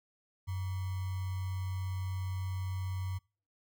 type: tone with sample-and-hold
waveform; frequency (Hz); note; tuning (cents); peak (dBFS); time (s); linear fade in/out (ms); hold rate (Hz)
sine; 93.5; F#2; +19; -33; 0.47-3.19; 20; 1050
effects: noise-tail reverb RT60 0.4 s tail -26 dB re dry